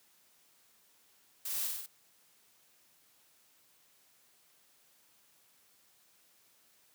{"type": "noise with echo", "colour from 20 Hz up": "blue", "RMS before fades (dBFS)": -38, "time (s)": [1.45, 1.67], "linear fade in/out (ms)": 5, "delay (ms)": 48, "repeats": 4, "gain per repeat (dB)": -2, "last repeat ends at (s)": 1.862, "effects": ["white hiss -67 dBFS RMS until 6.94 s", "high-pass 100 Hz 12 dB/octave"]}